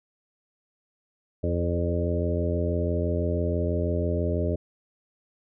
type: harmonic tone with a mistuned harmonic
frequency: 86.1 Hz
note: F2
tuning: 24 cents flat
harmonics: 1 / 2 / 3 / 4 / 5 / 6 / 7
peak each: -26 / -32 / -33 / -33 / -32 / -36 / -32 dBFS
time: 1.43-4.56 s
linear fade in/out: 10 ms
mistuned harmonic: 6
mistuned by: +25 cents
effects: none